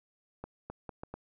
accelerating click train, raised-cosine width 1 ms, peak -26 dBFS, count 5, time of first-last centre 0.44-1.14 s, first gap 260 ms, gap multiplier 0.74, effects none

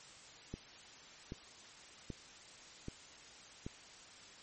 click train, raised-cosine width 3 ms, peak -29 dBFS, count 5, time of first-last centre 0.54-3.665 s, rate 1.28 Hz, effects white hiss -56 dBFS RMS until 4.42 s + MP3 32 kbps

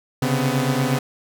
sawtooth tone cluster, 132.1 / 140.5 / 250.8 Hz, C3 / C#3 / B3, +17 / +24 / +27 cents, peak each -19 dBFS, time 0.22-0.99 s, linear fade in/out 5 ms, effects none

